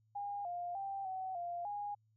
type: tone with pitch steps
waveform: sine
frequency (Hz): 811 / 703 / 786 / 754 / 696 / 821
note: G#5 / F5 / G5 / F#5 / F5 / G#5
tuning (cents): -41 / +11 / +4 / +32 / -6 / -20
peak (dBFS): -38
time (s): 0.15-1.95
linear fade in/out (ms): 10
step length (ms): 300
effects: added 109 Hz sine -70 dBFS peak until 2.16 s